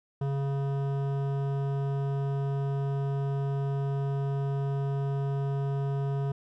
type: tone with hard clipping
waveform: sine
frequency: 138.59 Hz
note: C#3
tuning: in tune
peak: -29 dBFS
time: 0.21-6.32 s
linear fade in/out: 5 ms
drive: 14 dB
effects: none